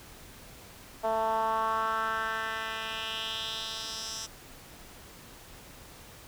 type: tone with band-pass filter sweep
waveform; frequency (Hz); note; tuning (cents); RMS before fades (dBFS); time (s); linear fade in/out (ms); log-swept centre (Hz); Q
10% pulse; 222; A3; +16; -32; 1.03-4.27; 20; 710 to 6100; 2.8
effects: pink hiss -50 dBFS RMS until 6.27 s